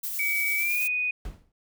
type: noise with tremolo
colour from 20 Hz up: violet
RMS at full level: -31 dBFS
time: 0.03-0.88 s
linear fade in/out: 10 ms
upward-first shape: sine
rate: 9 Hz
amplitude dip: 25%
type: tone with pitch glide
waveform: sine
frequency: 2278 to 2484 Hz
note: C#7 to D#7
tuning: +47 to -3 cents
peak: -24 dBFS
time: 0.19-1.11 s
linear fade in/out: 5 ms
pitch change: +150 cents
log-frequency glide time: 0.56-0.82 s
type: noise with exponential decay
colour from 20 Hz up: brown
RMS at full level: -32 dBFS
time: 1.25-1.52 s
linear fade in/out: 2 ms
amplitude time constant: 57 ms
effects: none